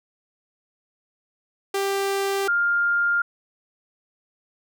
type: tone pair in turn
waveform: sawtooth / sine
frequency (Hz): 393.8 / 1403.3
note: G4 / F6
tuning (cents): +8 / +8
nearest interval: octave + minor seventh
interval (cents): 2200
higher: second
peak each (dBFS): -18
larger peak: neither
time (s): 1.74-2.48 / 2.48-3.22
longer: neither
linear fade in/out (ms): 5
effects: none